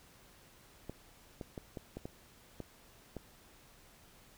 clicks, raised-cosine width 2 ms, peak -28 dBFS, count 8, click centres 0.896 / 1.412 / 1.578 / 1.772 / 1.97 / 2.055 / 2.603 / 3.167 s, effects pink hiss -61 dBFS RMS until 4.37 s

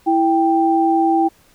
sine tone pair together, 330 / 786.2 Hz, E4 / G5, +2 / +5 cents, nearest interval octave + minor third, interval 1503 cents, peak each -15 dBFS, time 0.06-1.29 s, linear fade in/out 20 ms, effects pink hiss -53 dBFS RMS until 1.54 s

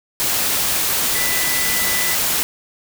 sine tone in noise, 1989 Hz, B6, 12 cents sharp, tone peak -24 dBFS, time 1.15-2.15 s, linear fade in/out 0 ms, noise white, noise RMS -19 dBFS, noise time 0.2-2.43 s, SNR -8 dB, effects none

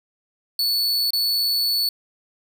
45% pulse tone with dropouts, 4441 Hz, C#8, 2 cents sharp, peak -18 dBFS, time 0.59-1.89 s, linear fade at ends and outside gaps 2 ms, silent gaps 1.106-1.133 s, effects none

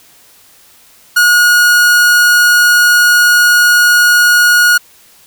45% pulse tone, 1444 Hz, F#6, 43 cents flat, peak -5 dBFS, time 1.16-4.78 s, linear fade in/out 10 ms, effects white hiss -44 dBFS RMS until 5.26 s

